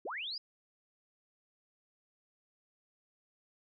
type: linear sweep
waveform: sine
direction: up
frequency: 269.5 to 5090 Hz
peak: -37 dBFS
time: 0.05-0.38 s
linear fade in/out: 5 ms
effects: none